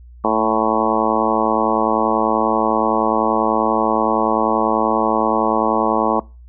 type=harmonic tone with a mistuned harmonic; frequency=110.4 Hz; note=A2; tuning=6 cents sharp; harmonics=2 / 3 / 4 / 5 / 6 / 7 / 8 / 9 / 10; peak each=-23 / -23 / -23 / -23 / -23 / -23 / -23 / -23 / -23 dBFS; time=0.24-6.2 s; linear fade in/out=5 ms; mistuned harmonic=2; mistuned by=+19 cents; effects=noise-tail reverb RT60 0.3 s tail -23 dB re dry + added 60 Hz sine -38 dBFS peak until 6.48 s